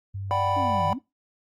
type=tone with pitch glide; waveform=sine; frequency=98 to 95.27 Hz; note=G2 to G2; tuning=0 to -49 cents; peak=-30 dBFS; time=0.14-0.94 s; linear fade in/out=10 ms; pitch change=-49 cents; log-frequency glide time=0.29-0.59 s
type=chord; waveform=triangle; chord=G major seventh; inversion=second; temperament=equal; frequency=587.3 / 740 / 784 / 987.8 Hz; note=D5 / F#5 / G5 / B5; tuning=0 / 0 / 0 / 0 cents; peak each=-27 / -28 / -28 / -23 dBFS; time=0.31-0.93 s; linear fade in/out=0 ms
type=linear two-way sweep; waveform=sine; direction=down then up; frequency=293.7 to 146.83 to 293.7 Hz; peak=-30 dBFS; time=0.56-0.99 s; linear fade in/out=10 ms; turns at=0.88 s
effects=noise-tail reverb RT60 0.2 s tail -20 dB re dry + Opus 48 kbps